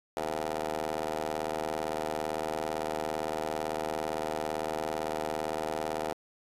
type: ring-modulated tone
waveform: 15% pulse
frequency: 77.78 Hz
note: D#2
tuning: in tune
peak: -22 dBFS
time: 0.17-6.13 s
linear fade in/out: 0 ms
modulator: 594 Hz
effects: resampled to 32000 Hz